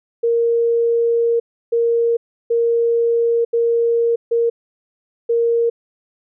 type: tone bursts at uneven times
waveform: sine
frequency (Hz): 466.2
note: A#4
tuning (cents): 0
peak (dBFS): -13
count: 6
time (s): 0.23-1.4 / 1.72-2.17 / 2.5-3.45 / 3.53-4.16 / 4.31-4.5 / 5.29-5.7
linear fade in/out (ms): 10
effects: none